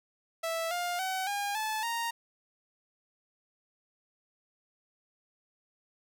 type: tone with pitch steps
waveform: sawtooth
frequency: 658 / 705.2 / 755.8 / 810.1 / 868.2 / 930.6 Hz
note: E5 / F5 / F#5 / G#5 / A5 / A#5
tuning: -3 / +17 / +37 / -43 / -23 / -3 cents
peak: -27 dBFS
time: 0.43-2.11 s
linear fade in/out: 10 ms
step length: 280 ms
effects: none